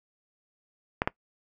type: clicks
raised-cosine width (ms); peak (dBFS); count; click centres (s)
0.5; -9; 2; 1.019 / 1.075
effects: noise-tail reverb RT60 0.1 s tail -22 dB re dry